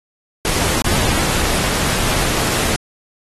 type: noise with dropouts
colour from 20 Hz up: pink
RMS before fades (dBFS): -18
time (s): 0.45-2.76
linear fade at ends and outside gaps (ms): 0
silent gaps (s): 0.82-0.845
effects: AAC 32 kbps